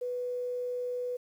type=tone; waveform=sine; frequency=494 Hz; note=B4; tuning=in tune; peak=-31 dBFS; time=0.01-1.17 s; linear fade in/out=10 ms; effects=10-bit